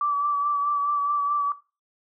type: tone with vibrato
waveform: sine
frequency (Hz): 1157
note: D6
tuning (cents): -26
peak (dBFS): -21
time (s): 0.01-1.52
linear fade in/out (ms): 2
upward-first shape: sine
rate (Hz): 4.7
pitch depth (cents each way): 26
effects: noise-tail reverb RT60 0.3 s tail -17 dB re dry